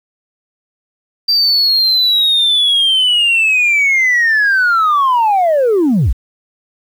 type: linear sweep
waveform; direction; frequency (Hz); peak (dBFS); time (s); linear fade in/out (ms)
sine; down; 4709 to 36.17; -7; 1.28-6.13; 10
effects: tanh soft clip ceiling -7 dBFS + 7-bit